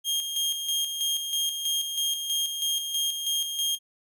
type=tone with tremolo; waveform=sawtooth; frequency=3227 Hz; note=G7; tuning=50 cents sharp; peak=-21 dBFS; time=0.04-3.79 s; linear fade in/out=50 ms; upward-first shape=square; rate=3.1 Hz; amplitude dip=50%; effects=none